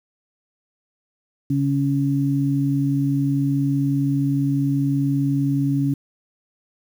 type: tone pair together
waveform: sine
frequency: 139.3 / 278.6 Hz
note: C#3 / C#4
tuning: +9 / +9 cents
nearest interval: octave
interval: 1200 cents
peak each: -20 dBFS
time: 1.5-5.94 s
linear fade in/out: 5 ms
effects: 8-bit